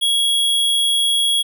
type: tone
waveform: square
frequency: 3322 Hz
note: G#7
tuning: in tune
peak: -15 dBFS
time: 0.01-1.43 s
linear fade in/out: 20 ms
effects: none